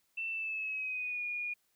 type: tone with pitch glide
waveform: sine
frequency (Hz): 2675 to 2439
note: E7 to D#7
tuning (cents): +25 to -35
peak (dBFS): -34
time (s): 0.17-1.54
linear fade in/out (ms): 10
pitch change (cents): -160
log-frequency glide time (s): 0.29-1.24
effects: white hiss -75 dBFS RMS until 1.75 s